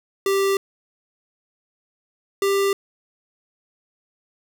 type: tone pair in turn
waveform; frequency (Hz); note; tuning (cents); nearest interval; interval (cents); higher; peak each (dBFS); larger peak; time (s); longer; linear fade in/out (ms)
square; 392 / 395.4; G4 / G4; 0 / +15; unison; 15; second; -18; neither; 0.26-0.57 / 2.42-2.73; neither; 2
effects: none